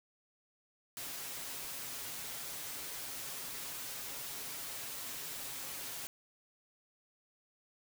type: noise with comb filter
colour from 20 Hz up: white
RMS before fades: -43 dBFS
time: 0.97-6.07 s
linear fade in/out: 0 ms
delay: 7.3 ms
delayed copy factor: +0.5
effects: none